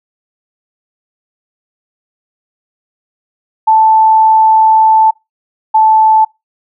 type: tone pair in turn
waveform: sine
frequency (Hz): 879 / 874.6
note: A5 / A5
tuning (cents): -2 / -11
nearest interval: unison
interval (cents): 9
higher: first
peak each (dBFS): -4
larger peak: neither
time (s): 3.67-5.11 / 5.74-6.25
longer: first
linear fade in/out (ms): 10
effects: noise-tail reverb RT60 0.2 s tail -24 dB re dry